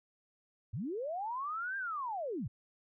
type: linear two-way sweep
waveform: sine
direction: up then down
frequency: 84.5 to 1614 to 84.5 Hz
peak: -35 dBFS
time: 0.73-2.48 s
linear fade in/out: 10 ms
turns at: 1.77 s
effects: none